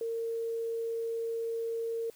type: tone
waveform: sine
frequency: 458 Hz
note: A#4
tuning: 31 cents flat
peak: -31 dBFS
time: 0.01-2.1 s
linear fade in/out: 2 ms
effects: white hiss -60 dBFS RMS until 2.15 s